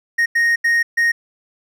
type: tone bursts at uneven times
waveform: triangle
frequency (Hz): 1863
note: A#6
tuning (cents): -2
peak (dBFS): -11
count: 4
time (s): 0.18-0.26 / 0.35-0.56 / 0.64-0.83 / 0.97-1.12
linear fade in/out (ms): 10
effects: none